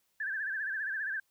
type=tone with vibrato; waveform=sine; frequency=1652 Hz; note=G#6; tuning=10 cents flat; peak=-32 dBFS; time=0.2-1.2 s; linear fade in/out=5 ms; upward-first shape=sine; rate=15 Hz; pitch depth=120 cents each way; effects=white hiss -75 dBFS RMS until 1.3 s